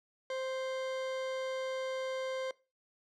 40% pulse tone, 523.3 Hz, C5, in tune, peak -34 dBFS, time 0.3-2.51 s, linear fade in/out 2 ms, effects noise-tail reverb RT60 0.3 s tail -21 dB re dry + low-pass 5000 Hz 12 dB/octave

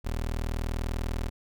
25% pulse tone, 40.16 Hz, E1, 44 cents flat, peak -25 dBFS, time 0.04-1.3 s, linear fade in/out 20 ms, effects none

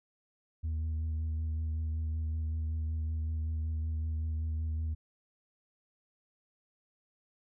sine tone with vibrato, 79.2 Hz, D#2, 31 cents sharp, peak -28 dBFS, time 0.63-4.95 s, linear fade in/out 20 ms, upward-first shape sine, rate 5.3 Hz, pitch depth 19 cents each way, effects tanh soft clip ceiling -30 dBFS

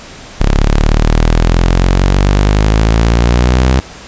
sawtooth exponential sweep, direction up, 34 to 65.41 Hz, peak -3 dBFS, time 0.4-3.8 s, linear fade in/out 0 ms, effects pink hiss -32 dBFS RMS until 4.07 s + resampled to 16000 Hz

